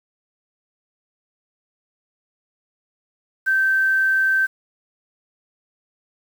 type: tone with quantisation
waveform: sine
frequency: 1553 Hz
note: G6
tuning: 17 cents flat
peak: -15 dBFS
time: 3.46-4.47 s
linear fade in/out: 20 ms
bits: 7
effects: none